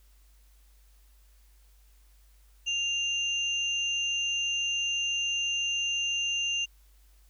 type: tone pair together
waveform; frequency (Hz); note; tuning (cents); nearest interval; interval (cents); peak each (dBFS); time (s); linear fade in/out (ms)
sine; 2794 / 6272; F7 / G8; 0 / 0; octave + major second; 1400; -27 / -37; 2.66-6.66; 20
effects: added 50 Hz sine -56 dBFS peak until 7.29 s + white hiss -67 dBFS RMS until 7.29 s